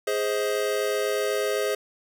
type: chord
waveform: square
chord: Ab major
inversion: none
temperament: equal with one note detuned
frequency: 415.3 / 523.3 / 635.3 Hz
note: Ab4 / C5 / Eb5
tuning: 0 / 0 / +36 cents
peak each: -27 / -29 / -31 dBFS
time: 0.07-1.75 s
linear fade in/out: 5 ms
effects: none